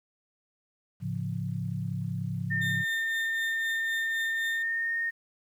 sine chord, A augmented, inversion none, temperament equal with one note detuned, 108.17 / 138.59 / 174.61 Hz, A2 / C#3 / E#3, -29 / 0 / 0 cents, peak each -34 dBFS, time 1-2.85 s, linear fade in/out 50 ms
sine tone with pitch glide, 1811 to 1840.5 Hz, A6 to A#6, +49 to -23 cents, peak -27 dBFS, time 2.5-5.11 s, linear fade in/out 20 ms, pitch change +28 cents, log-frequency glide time 4.32-4.98 s
40% pulse tone with tremolo, 3629 Hz, A#7, 47 cents flat, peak -34 dBFS, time 2.61-4.63 s, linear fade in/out 10 ms, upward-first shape triangle, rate 3.9 Hz, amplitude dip 75%
effects 10-bit

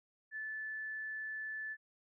sine tone, 1744 Hz, A6, 16 cents flat, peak -39 dBFS, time 0.31-1.77 s, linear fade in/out 50 ms, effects none

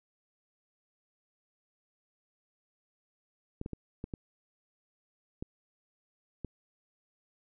clicks, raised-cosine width 3 ms, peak -24 dBFS, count 7, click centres 3.614 / 3.661 / 3.733 / 4.041 / 4.138 / 5.425 / 6.447 s, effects none

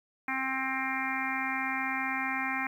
harmonic tone, 264.4 Hz, C4, 18 cents sharp, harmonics 1 / 3 / 4 / 5 / 6 / 7 / 8 / 9, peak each -38 / -37 / -38 / -40 / -39 / -37 / -36 / -37 dBFS, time 0.28-2.67 s, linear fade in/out 2 ms, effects 10-bit

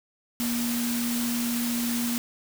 sine tone in noise, 238.1 Hz, A#3, 37 cents sharp, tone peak -26 dBFS, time 0.4-2.18 s, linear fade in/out 0 ms, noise white, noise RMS -32 dBFS, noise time 0.4-2.18 s, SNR +3 dB, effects none

